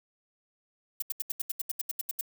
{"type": "noise bursts", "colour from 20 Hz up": "violet", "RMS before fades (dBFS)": -31, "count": 13, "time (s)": [1, 2.211], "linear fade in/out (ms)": 5, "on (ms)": 23, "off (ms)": 76, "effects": []}